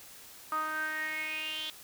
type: tone with band-pass filter sweep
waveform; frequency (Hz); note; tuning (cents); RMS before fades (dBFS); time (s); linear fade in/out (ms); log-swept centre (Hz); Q
sawtooth; 311.1; D#4; 0; -35; 0.52-1.7; 2; 1200 to 3400; 8.5
effects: white hiss -51 dBFS RMS until 1.83 s